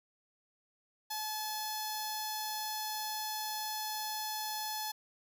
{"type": "tone with notch filter", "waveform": "10% pulse", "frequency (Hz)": 859, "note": "A5", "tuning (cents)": -42, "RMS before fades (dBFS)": -38, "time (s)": [1.1, 4.92], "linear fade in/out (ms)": 10, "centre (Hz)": 2300, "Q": 0.54, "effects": []}